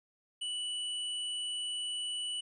square tone, 2960 Hz, F#7, in tune, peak -35 dBFS, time 0.41-2.41 s, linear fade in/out 10 ms, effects resampled to 24000 Hz

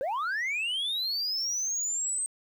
sine linear sweep, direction up, 493.6 to 8372 Hz, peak -25 dBFS, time 0.01-2.26 s, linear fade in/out 0 ms, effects tanh soft clip ceiling -27 dBFS + 10-bit

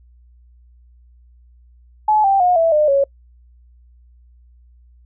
sine tone with pitch steps, 855 / 784 / 719 / 659.3 / 604.6 / 554.4 Hz, A5 / G5 / F#5 / E5 / D#5 / C#5, -50 / 0 / -50 / 0 / -50 / 0 cents, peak -11 dBFS, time 2.08-3.04 s, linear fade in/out 5 ms, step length 160 ms, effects noise-tail reverb RT60 0.1 s tail -26 dB re dry + added 60 Hz sine -46 dBFS peak until 5.05 s

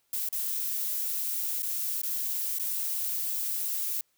violet noise with dropouts, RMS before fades -31 dBFS, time 0.13-4.01 s, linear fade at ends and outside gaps 2 ms, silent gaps 0.288-0.327 / 1.622-1.629 / 2.017-2.032 / 2.586-2.596 s, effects white hiss -72 dBFS RMS until 4.17 s

